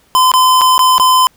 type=tone with dropouts; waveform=square; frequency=1023 Hz; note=C6; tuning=39 cents flat; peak=-7 dBFS; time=0.15-1.27 s; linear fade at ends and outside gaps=0 ms; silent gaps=0.317-0.338 / 0.611-0.616 / 0.78-0.792 / 0.981-0.998 s; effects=pink hiss -52 dBFS RMS until 1.36 s